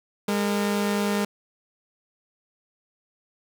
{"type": "tone pair together", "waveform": "sawtooth", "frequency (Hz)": [203.6, 457.1], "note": ["G#3", "A#4"], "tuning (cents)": [-34, -34], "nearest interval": "octave + major second", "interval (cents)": 1400, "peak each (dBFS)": [-19, -26], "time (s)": [0.28, 1.25], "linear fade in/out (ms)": 5, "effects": []}